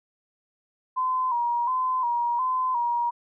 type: tone with vibrato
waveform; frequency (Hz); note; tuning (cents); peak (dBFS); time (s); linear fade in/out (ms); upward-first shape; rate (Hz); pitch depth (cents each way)
sine; 987; B5; -1; -22; 0.96-3.11; 20; square; 1.4; 64
effects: none